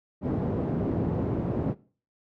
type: band-pass noise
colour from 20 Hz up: pink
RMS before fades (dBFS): -28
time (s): 0.21-1.75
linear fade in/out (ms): 50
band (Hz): 120 to 390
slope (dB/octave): 12
effects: noise-tail reverb RT60 0.4 s tail -20 dB re dry